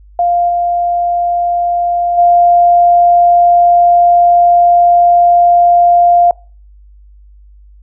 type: tone with level steps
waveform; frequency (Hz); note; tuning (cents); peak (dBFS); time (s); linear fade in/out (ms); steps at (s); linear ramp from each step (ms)
sine; 698.5; F5; 0; -8 / -10 / -4; 0.19-6.31; 2; 0.48 / 2.17; 20
effects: noise-tail reverb RT60 0.4 s tail -26 dB re dry + added 50 Hz sine -37 dBFS peak until 7.82 s